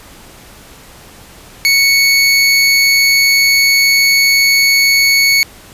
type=tone; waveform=25% pulse; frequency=2217 Hz; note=C#7; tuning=in tune; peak=-4 dBFS; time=1.65-5.43 s; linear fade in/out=0 ms; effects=pink hiss -38 dBFS RMS until 5.73 s + resampled to 32000 Hz